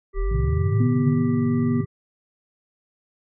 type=harmonic tone; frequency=392 Hz; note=G4; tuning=in tune; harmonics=1 / 3 / 5; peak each=-30 / -40 / -44 dBFS; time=0.13-1.86 s; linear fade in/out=50 ms
type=linear sweep; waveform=sine; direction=up; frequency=30.87 to 164.81 Hz; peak=-20 dBFS; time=0.14-1.24 s; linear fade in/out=50 ms
type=chord; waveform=sine; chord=A diminished; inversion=none; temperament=equal with one note detuned; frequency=110 / 132.18 / 155.56 Hz; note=A2 / C3 / Eb3; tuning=0 / +18 / 0 cents; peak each=-27 dBFS; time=0.31-1.85 s; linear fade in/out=10 ms
type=tone with pitch glide; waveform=sine; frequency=246.9 to 241.5 Hz; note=B3 to B3; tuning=0 to -39 cents; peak=-20 dBFS; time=0.8-1.81 s; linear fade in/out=5 ms; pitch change=-39 cents; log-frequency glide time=0.93-1.43 s
effects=none